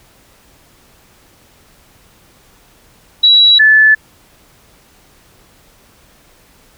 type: tone pair in turn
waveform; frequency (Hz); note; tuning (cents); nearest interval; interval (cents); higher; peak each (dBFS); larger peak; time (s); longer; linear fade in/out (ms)
sine; 3903 / 1738.6; B7 / A6; -21 / -21; octave + major second; 1400; first; -4; neither; 3.23-3.59 / 3.59-3.95; neither; 10
effects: pink hiss -48 dBFS RMS until 6.77 s